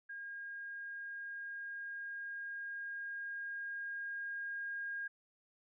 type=tone with level ramp; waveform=sine; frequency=1622 Hz; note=G#6; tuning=41 cents flat; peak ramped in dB=-43 to -38 dBFS; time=0.09-5.08 s; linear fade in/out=10 ms; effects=none